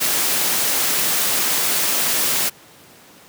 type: noise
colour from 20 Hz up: white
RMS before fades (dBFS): -19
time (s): 0-2.5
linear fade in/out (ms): 20
effects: pink hiss -46 dBFS RMS until 3.28 s + high-pass 150 Hz 12 dB/octave